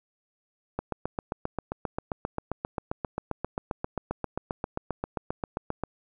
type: click train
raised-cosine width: 1 ms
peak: -15 dBFS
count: 39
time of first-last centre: 0.79-5.836 s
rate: 7.53 Hz
effects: none